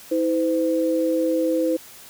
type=tone pair together; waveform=sine; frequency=322.3 / 510 Hz; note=E4 / C5; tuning=-39 / -44 cents; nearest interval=minor sixth; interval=795 cents; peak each=-21 dBFS; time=0.11-1.77 s; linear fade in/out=10 ms; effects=white hiss -44 dBFS RMS until 2.09 s